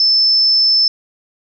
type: tone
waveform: sine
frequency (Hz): 5274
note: E8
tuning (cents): 0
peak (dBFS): -9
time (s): 0-0.88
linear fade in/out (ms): 2
effects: none